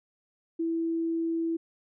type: tone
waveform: sine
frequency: 330 Hz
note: E4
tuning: 2 cents sharp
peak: -26 dBFS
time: 0.59-1.57 s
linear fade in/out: 10 ms
effects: none